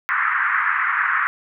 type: band-pass noise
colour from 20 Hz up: white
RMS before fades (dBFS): -20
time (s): 0.09-1.27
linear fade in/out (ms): 0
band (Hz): 1100 to 1900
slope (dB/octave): 48
effects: none